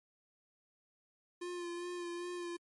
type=tone with vibrato; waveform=square; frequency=350 Hz; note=F4; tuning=4 cents sharp; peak=-40 dBFS; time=1.41-2.57 s; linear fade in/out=10 ms; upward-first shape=sine; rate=2.5 Hz; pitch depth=26 cents each way; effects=MP3 48 kbps